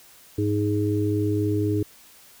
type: harmonic tone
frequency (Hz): 103.83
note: G#2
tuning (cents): 0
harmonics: 1 / 3 / 4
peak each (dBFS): -24 / -24 / -27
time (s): 0.38-1.83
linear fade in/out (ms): 5
effects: white hiss -51 dBFS RMS until 2.4 s